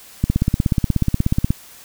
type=click train; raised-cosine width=5 ms; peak=-3 dBFS; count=22; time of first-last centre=0.24-1.505 s; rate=16.6 Hz; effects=white hiss -43 dBFS RMS until 1.84 s